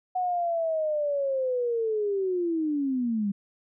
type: linear sweep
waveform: sine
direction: down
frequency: 740 to 194.7 Hz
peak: -24 dBFS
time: 0.15-3.32 s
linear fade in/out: 10 ms
effects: none